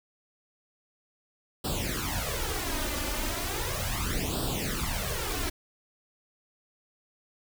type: noise with flanger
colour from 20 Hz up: pink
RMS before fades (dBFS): -31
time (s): 1.64-5.5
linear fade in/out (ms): 10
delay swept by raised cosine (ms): 0.23 to 3.43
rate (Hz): 0.36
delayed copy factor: +0.8
effects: none